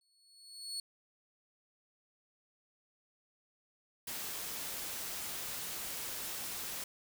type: tone with exponential growth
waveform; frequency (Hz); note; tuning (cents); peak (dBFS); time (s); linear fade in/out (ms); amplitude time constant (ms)
30% pulse; 4386; C#8; -19; -33; 0.01-0.8; 2; 170
type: noise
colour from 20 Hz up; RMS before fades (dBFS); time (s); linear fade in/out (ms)
white; -41; 4.07-6.84; 5
effects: none